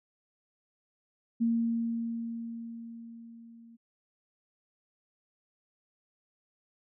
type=tone with level ramp; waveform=sine; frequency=230.9 Hz; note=A#3; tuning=16 cents flat; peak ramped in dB=-23 to -51 dBFS; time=1.4-3.77 s; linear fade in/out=20 ms; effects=none